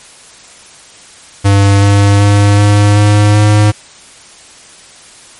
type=tone with pitch steps; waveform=square; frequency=99.7 / 100.74 / 101.79 / 102.86 / 103.93 / 105.02 Hz; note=G2 / G2 / G#2 / G#2 / G#2 / G#2; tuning=+30 / +48 / -34 / -16 / +2 / +20 cents; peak=-5 dBFS; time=1.44-3.72 s; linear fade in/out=20 ms; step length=380 ms; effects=white hiss -37 dBFS RMS until 5.39 s + MP3 48 kbps